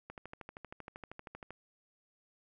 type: click train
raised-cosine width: 0.5 ms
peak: -30 dBFS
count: 19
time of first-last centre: 0.1-1.506 s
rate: 12.8 Hz
effects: none